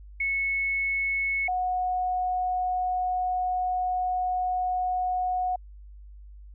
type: tone pair in turn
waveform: sine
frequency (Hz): 2200 / 731.4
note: C#7 / F#5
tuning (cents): -14 / -20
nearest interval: octave + perfect fifth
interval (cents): 1906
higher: first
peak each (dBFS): -24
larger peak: neither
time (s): 0.2-1.48 / 1.48-5.56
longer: second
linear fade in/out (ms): 5
effects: added 50 Hz sine -43 dBFS peak until 6.54 s